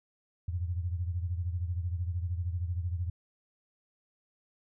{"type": "beating tone pair", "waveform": "sine", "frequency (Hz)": [85.7, 98.7], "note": ["F2", "G2"], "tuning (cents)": [-32, 12], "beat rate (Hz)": 13, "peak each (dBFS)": [-31, -37], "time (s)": [0.48, 3.1], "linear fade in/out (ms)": 5, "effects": []}